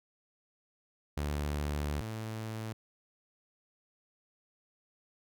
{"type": "tone pair in turn", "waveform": "sawtooth", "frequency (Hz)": [73.42, 110.42], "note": ["D2", "A2"], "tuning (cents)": [0, 7], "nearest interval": "perfect fifth", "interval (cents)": 707, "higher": "second", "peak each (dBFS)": [-28, -33], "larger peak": "first", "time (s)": [[1.17, 2.01], [2.01, 2.73]], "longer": "first", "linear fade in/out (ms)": 5, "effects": []}